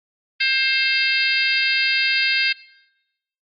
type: harmonic tone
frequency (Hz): 530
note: C5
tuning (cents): +22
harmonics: 3 / 4 / 5 / 6 / 7 / 8 / 9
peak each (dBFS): -24 / -22 / -21 / -28 / -26 / -28 / -25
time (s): 0.4-2.53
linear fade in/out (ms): 10
effects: noise-tail reverb RT60 0.9 s tail -20 dB re dry + MP3 32 kbps